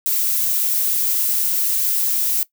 violet noise, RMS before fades -19 dBFS, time 0.06-2.43 s, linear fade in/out 0 ms, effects noise-tail reverb RT60 0.1 s tail -19 dB re dry

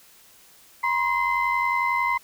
sine tone cluster, 964 / 1055 / 2065 Hz, B5 / C6 / C7, -42 / +14 / -23 cents, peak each -24 dBFS, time 0.83-2.18 s, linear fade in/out 10 ms, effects tanh soft clip ceiling -14 dBFS + white hiss -53 dBFS RMS until 2.23 s

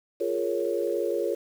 sine chord, Bb minor seventh, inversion second, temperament equal, 349.2 / 415.3 / 466.2 / 554.4 Hz, F4 / Ab4 / Bb4 / Db5, 0 / 0 / 0 / 0 cents, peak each -30 dBFS, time 0.2-1.35 s, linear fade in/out 10 ms, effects 8-bit

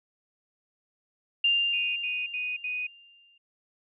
sine tone with exponential decay, 2794 Hz, F7, in tune, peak -19 dBFS, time 1.44-3.38 s, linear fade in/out 5 ms, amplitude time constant 420 ms
sine tone bursts, 2489 Hz, D#7, in tune, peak -29 dBFS, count 4, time 1.73-2.869 s, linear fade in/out 5 ms, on 230 ms, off 73 ms
effects none

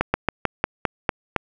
slowing click train, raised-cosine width 0.5 ms, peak -3 dBFS, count 8, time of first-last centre 0.01-1.363 s, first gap 130 ms, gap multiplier 1.13, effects none

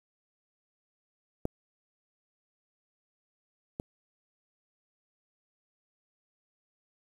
clicks, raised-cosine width 2 ms, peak -16 / -21 dBFS, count 2, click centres 1.454 / 3.799 s, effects 8-bit

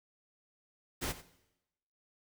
pink noise with echo, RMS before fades -36 dBFS, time 1.01-1.13 s, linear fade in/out 20 ms, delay 92 ms, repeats 1, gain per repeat -15 dB, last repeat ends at 1.222 s, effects noise-tail reverb RT60 0.9 s tail -17 dB re dry

